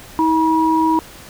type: tone pair together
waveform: sine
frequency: 319.8 / 963 Hz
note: D#4 / B5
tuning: +48 / -44 cents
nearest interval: octave + perfect fifth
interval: 1908 cents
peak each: -15 dBFS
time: 0.19-0.99 s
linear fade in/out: 0 ms
effects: pink hiss -39 dBFS RMS until 1.29 s